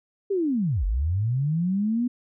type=linear two-way sweep; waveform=sine; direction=down then up; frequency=410 to 43.8 to 249.3 Hz; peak=-21 dBFS; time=0.3-2.08 s; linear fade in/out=10 ms; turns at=0.85 s; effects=none